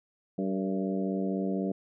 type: harmonic tone with a mistuned harmonic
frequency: 96 Hz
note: G2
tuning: 36 cents flat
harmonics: 2 / 3 / 4 / 5 / 6 / 7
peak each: -30 / -34 / -36 / -38 / -40 / -41 dBFS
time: 0.38-1.72 s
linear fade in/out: 5 ms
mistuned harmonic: 5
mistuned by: -44 cents
effects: none